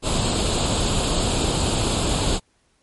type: noise with comb filter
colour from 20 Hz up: pink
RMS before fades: -21 dBFS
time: 0.02-2.4 s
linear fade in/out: 50 ms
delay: 0.26 ms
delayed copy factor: +0.7
effects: pink hiss -64 dBFS RMS until 2.82 s + MP3 48 kbps